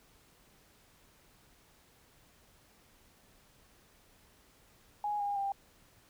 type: tone with pitch steps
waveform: sine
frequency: 830.6 / 811.6 / 793.1 Hz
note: G#5 / G#5 / G5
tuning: 0 / -40 / +20 cents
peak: -31 dBFS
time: 5.04-5.52 s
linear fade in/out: 2 ms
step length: 160 ms
effects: pink hiss -64 dBFS RMS until 6.09 s